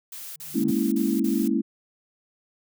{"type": "noise bursts", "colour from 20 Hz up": "blue", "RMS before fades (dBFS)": -38, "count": 5, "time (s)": [0.12, 1.48], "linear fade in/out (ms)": 5, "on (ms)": 240, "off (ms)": 40}
{"type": "tone with exponential growth", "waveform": "triangle", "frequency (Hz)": 150.8, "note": "D3", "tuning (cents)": 46, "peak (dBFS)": -26, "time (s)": [0.35, 0.71], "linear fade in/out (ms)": 5, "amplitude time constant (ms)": 78}
{"type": "chord", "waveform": "sine", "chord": "A# half-diminished seventh", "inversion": "third", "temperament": "equal", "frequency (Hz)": [207.7, 233.1, 277.2, 329.6], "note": ["G#3", "A#3", "C#4", "E4"], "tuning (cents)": [0, 0, 0, 0], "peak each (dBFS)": -26, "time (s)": [0.54, 1.62], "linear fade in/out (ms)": 20}
{"effects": []}